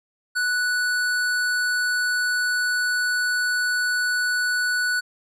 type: tone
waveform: square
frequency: 1480 Hz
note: F#6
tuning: in tune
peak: -21 dBFS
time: 0.35-5.01 s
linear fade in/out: 20 ms
effects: low-pass 11000 Hz 12 dB/octave